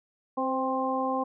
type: harmonic tone with a mistuned harmonic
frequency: 263.3 Hz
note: C4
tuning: 11 cents sharp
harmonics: 1 / 2 / 3 / 4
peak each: -31 / -31 / -31 / -31 dBFS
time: 0.37-1.24 s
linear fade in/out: 10 ms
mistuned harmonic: 2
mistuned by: -21 cents
effects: none